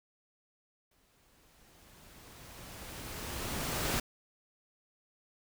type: noise with exponential growth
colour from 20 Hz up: pink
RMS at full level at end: -31 dBFS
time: 0.91-4 s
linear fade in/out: 5 ms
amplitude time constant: 670 ms
effects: none